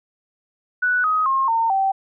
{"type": "tone with pitch steps", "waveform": "sine", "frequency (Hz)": [1480, 1259, 1071, 911, 775], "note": ["F#6", "D#6", "C6", "A#5", "G5"], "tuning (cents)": [0, 20, 40, -40, -20], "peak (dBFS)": -16, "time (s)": [0.82, 1.92], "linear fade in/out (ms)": 10, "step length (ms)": 220, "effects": []}